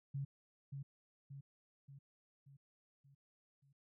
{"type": "tone with echo", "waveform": "sine", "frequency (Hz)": 138.6, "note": "C#3", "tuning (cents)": 0, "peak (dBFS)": -38, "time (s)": [0.14, 0.25], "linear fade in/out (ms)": 10, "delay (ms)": 580, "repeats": 6, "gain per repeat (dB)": -5, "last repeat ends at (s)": 3.73, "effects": []}